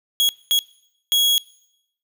40% pulse tone bursts at uneven times, 3322 Hz, G#7, in tune, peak -14 dBFS, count 3, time 0.2-0.29 / 0.51-0.59 / 1.12-1.38 s, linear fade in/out 0 ms, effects noise-tail reverb RT60 0.8 s tail -22 dB re dry

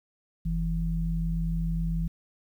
sine tone pair together, 46.41 / 164.81 Hz, F#1 / E3, +6 / 0 cents, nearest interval octave + minor seventh, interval 2194 cents, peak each -28 dBFS, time 0.45-2.08 s, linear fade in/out 10 ms, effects 10-bit

